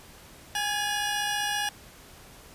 25% pulse tone cluster, 824 / 1703 / 2880 Hz, G#5 / G#6 / F#7, -14 / +43 / -47 cents, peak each -26 / -28 / -29 dBFS, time 0.55-1.69 s, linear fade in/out 2 ms, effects pink hiss -50 dBFS RMS until 2.54 s + resampled to 32000 Hz

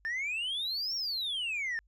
sine exponential two-way sweep, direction up then down, 1760 to 5630 to 1760 Hz, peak -29 dBFS, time 0.05-1.79 s, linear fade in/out 0 ms, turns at 0.95 s, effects tanh soft clip ceiling -30 dBFS + added 50 Hz sine -63 dBFS peak until 1.87 s

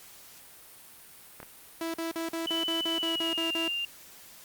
clicks, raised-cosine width 0.5 ms, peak -27 dBFS, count 2, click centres 1.402 / 1.43 s
sawtooth tone bursts, 329.6 Hz, E4, in tune, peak -27 dBFS, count 11, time 1.81-3.68 s, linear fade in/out 2 ms, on 130 ms, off 44 ms
sine tone with pitch glide, 2995 to 2794 Hz, F#7 to F7, +20 to 0 cents, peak -29 dBFS, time 2.47-3.85 s, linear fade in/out 2 ms, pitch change -120 cents, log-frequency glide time 2.94-3.49 s
effects white hiss -51 dBFS RMS until 4.44 s + Opus 48 kbps

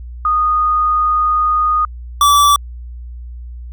sine / square tone pair in turn, 1235 / 1156.6 Hz, D#6 / D6, -13 / -27 cents, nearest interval minor second, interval 114 cents, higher first, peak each -11 / -8 dBFS, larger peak second, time 0.25-1.85 / 2.21-2.56 s, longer first, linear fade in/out 2 ms, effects added 60 Hz sine -27 dBFS peak until 3.72 s

